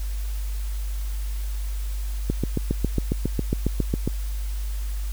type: click train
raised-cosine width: 3 ms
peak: -9 dBFS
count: 14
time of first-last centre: 2.3-4.076 s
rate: 7.32 Hz
effects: added 50 Hz sine -25 dBFS peak until 5.12 s + white hiss -44 dBFS RMS until 5.12 s